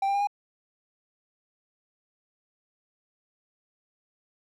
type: tone with pitch steps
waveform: triangle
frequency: 784 / 794.9 / 806 / 817.3 Hz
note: G5 / G5 / G5 / G#5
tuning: 0 / +24 / +48 / -28 cents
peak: -21 dBFS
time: 0.02-0.272 s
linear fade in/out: 5 ms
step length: 63 ms
effects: none